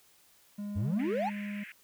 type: tone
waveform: triangle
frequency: 205.1 Hz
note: G#3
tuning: 21 cents flat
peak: -33 dBFS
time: 0.58-1.64 s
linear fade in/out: 10 ms
type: exponential sweep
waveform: triangle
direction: up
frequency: 83.5 to 932.3 Hz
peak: -27 dBFS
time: 0.75-1.3 s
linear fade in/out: 20 ms
type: band-pass noise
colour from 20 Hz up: pink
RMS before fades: -47 dBFS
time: 0.99-1.72 s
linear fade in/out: 2 ms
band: 1700 to 2600 Hz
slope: 48 dB/octave
effects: white hiss -63 dBFS RMS until 1.83 s